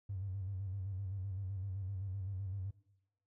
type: tone with vibrato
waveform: triangle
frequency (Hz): 96.2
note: G2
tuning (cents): -32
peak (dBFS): -34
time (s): 0.09-2.71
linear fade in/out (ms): 10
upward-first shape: square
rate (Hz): 7.8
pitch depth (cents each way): 63
effects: noise-tail reverb RT60 0.9 s tail -24 dB re dry + tanh soft clip ceiling -35 dBFS